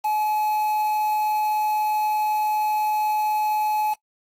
triangle tone with quantisation, 852 Hz, G#5, 44 cents sharp, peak -18 dBFS, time 0.04-3.94 s, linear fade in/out 10 ms, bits 6, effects noise-tail reverb RT60 0.1 s tail -23 dB re dry + AAC 48 kbps

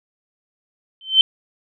sine tone with exponential growth, 3089 Hz, G7, 26 cents flat, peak -4 dBFS, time 1.01-1.21 s, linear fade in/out 1 ms, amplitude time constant 42 ms, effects none

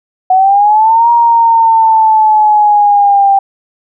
sine linear two-way sweep, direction up then down, 738 to 945 to 785 Hz, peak -4 dBFS, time 0.3-3.39 s, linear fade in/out 5 ms, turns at 1.1 s, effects none

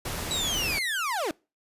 pink noise, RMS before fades -33 dBFS, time 0.05-0.79 s, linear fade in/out 5 ms
30% pulse linear sweep, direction down, 3951 to 276.8 Hz, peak -24 dBFS, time 0.31-1.31 s, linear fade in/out 0 ms
effects noise-tail reverb RT60 0.3 s tail -25 dB re dry + resampled to 32000 Hz

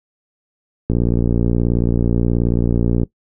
click train, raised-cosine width 3 ms, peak -4 dBFS, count 126, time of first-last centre 0.9-3.033 s, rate 58.6 Hz, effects noise-tail reverb RT60 0.1 s tail -19 dB re dry

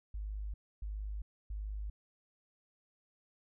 sine tone bursts, 51.5 Hz, G#1, 14 cents flat, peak -37 dBFS, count 3, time 0.14-1.9 s, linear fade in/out 5 ms, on 400 ms, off 280 ms, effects none

